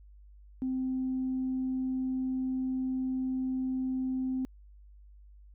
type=tone; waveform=sine; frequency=259.5 Hz; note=C4; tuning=14 cents flat; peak=-28 dBFS; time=0.62-4.45 s; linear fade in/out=0 ms; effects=tanh soft clip ceiling -24 dBFS + added 50 Hz sine -51 dBFS peak until 5.54 s